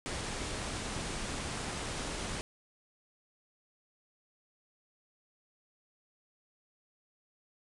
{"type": "low-pass noise", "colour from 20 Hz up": "pink", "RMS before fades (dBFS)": -38, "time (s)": [0.06, 2.41], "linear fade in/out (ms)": 0, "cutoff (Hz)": 10000, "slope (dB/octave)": 96, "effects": []}